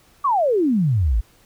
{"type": "exponential sweep", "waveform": "sine", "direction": "down", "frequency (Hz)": [1189, 48.03], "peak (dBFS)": -15, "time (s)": [0.24, 1.21], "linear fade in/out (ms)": 10, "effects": ["pink hiss -55 dBFS RMS until 1.45 s"]}